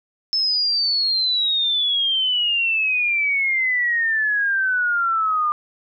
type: exponential sweep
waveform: sine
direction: down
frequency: 5274 to 1200 Hz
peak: -17 dBFS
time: 0.33-5.52 s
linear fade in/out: 0 ms
effects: none